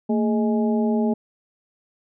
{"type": "harmonic tone with a mistuned harmonic", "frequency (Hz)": 208.7, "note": "G#3", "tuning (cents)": 9, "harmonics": [1, 2, 3, 4], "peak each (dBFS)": [-19, -25, -30, -32], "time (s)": [0.09, 1.14], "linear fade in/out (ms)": 10, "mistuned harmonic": 1, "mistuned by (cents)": 130, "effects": []}